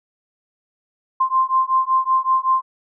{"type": "beating tone pair", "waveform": "sine", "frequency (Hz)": [1045, 1050.3], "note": ["C6", "C6"], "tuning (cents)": [-2, 6], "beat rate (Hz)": 5.3, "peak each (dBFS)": -18, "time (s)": [1.2, 2.62], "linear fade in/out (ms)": 10, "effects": []}